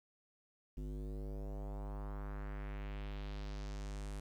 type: tone with low-pass filter sweep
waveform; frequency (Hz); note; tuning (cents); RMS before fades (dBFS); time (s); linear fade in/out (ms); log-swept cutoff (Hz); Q
square; 50.5; G#1; -48; -43; 0.77-4.2; 5; 290 to 9900; 1.9
effects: 11-bit